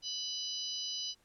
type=harmonic tone with a mistuned harmonic; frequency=990 Hz; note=B5; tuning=4 cents sharp; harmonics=3 / 4 / 5 / 6; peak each=-41 / -42 / -40 / -44 dBFS; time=0.02-1.15 s; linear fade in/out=50 ms; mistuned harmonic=4; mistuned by=+18 cents; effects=pink hiss -70 dBFS RMS until 1.24 s + low-pass 12000 Hz 12 dB/octave